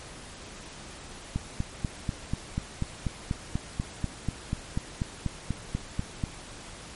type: click train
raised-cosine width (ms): 5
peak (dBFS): -15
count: 21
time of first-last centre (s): 1.36-6.238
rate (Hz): 4.1
effects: pink hiss -44 dBFS RMS until 6.95 s + MP3 48 kbps